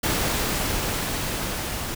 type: noise with level ramp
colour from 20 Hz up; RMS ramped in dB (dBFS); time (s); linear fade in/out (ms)
pink; -23 to -30; 0.03-1.95; 10
effects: none